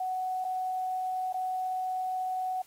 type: tone with dropouts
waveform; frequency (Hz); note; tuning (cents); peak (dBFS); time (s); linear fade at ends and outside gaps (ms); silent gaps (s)
sine; 744; F#5; +9; -29; 0-2.62; 5; 0.444-0.448 / 1.327-1.341
effects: white hiss -59 dBFS RMS until 2.66 s + AAC 48 kbps